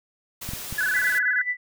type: noise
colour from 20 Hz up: white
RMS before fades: -35 dBFS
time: 0.41-1.19 s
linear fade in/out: 10 ms
type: clicks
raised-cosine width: 5 ms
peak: -21 dBFS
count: 3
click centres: 0.49 / 0.535 / 0.726 s
type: tone with vibrato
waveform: sine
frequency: 1597 Hz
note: G6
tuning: 32 cents sharp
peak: -21 dBFS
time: 0.78-1.42 s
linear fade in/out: 5 ms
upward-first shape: square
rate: 19 Hz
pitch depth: 99 cents each way
type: tone with tremolo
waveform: sine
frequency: 1982 Hz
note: B6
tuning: 6 cents sharp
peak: -21 dBFS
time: 0.94-1.57 s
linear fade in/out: 20 ms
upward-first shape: sine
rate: 9.4 Hz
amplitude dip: 80%
effects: none